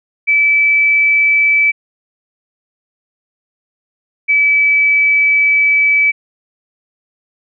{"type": "tone pair in turn", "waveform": "sine", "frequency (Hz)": [2308, 2298], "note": ["D7", "D7"], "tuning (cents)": [-31, -38], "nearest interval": "unison", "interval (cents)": 7, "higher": "first", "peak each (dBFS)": -8, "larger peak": "neither", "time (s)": [[0.27, 1.72], [4.28, 6.12]], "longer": "second", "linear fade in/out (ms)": 20, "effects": []}